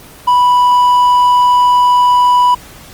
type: tone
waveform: triangle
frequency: 986 Hz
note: B5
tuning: 3 cents flat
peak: -4 dBFS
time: 0.27-2.55 s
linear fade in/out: 10 ms
effects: pink hiss -36 dBFS RMS until 2.93 s + Opus 24 kbps